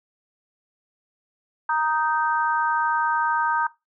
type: chord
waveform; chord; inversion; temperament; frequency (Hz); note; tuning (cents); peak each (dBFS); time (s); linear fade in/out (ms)
sine; Eb major; second; just; 933.4 / 1244.5 / 1555.6; Bb5 / Eb6 / G6; +2 / 0 / -14; -22 / -26 / -26; 1.69-3.67; 5
effects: noise-tail reverb RT60 0.2 s tail -18 dB re dry